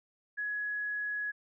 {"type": "tone", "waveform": "sine", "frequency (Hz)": 1680, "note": "G#6", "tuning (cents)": 19, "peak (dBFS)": -32, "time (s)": [0.37, 1.32], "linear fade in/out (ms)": 20, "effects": []}